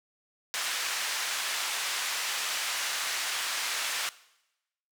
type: band-pass noise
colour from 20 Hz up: pink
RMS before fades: -32 dBFS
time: 0.54-4.09 s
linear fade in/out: 0 ms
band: 1400 to 9100 Hz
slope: 12 dB/octave
effects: noise-tail reverb RT60 0.9 s tail -19 dB re dry